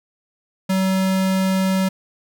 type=tone; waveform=square; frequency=189.7 Hz; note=F#3; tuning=43 cents sharp; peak=-17 dBFS; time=0.69-1.89 s; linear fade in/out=10 ms; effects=none